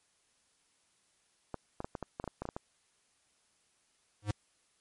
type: clicks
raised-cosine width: 1 ms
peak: -23 dBFS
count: 12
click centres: 1.543 / 1.804 / 1.845 / 1.952 / 2.027 / 2.199 / 2.241 / 2.277 / 2.42 / 2.454 / 2.489 / 2.565 s
type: tone with exponential growth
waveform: square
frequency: 104.2 Hz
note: G#2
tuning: 6 cents sharp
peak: -27 dBFS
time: 4.22-4.31 s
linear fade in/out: 5 ms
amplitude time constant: 19 ms
effects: white hiss -72 dBFS RMS until 4.8 s + MP3 48 kbps